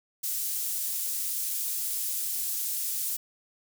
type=high-pass noise; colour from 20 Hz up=pink; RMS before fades=-31 dBFS; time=0.23-3.17 s; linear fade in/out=10 ms; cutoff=9400 Hz; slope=12 dB/octave; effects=none